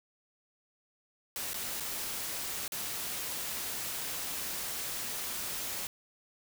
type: noise with dropouts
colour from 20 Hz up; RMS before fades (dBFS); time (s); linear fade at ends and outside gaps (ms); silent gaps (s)
white; -37; 1.36-5.87; 1; 1.534-1.542 / 1.8-1.805 / 2.679-2.72
effects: none